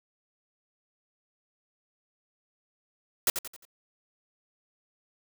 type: noise with echo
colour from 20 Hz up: white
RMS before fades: -23 dBFS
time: 3.27-3.3 s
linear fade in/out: 2 ms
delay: 88 ms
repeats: 4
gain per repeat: -8 dB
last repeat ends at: 3.652 s
effects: none